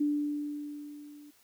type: tone with level ramp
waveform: sine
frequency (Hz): 293.7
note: D4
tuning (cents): 0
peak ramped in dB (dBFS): -24 to -49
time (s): 0-1.31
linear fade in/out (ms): 10
effects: white hiss -64 dBFS RMS until 1.43 s